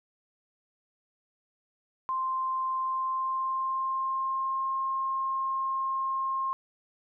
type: tone with pitch glide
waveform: sine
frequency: 1046.5 to 1066.6 Hz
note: C6 to C6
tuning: 0 to +33 cents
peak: -27 dBFS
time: 2.09-6.53 s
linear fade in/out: 0 ms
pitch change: +33 cents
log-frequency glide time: 2.77-4.75 s
effects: none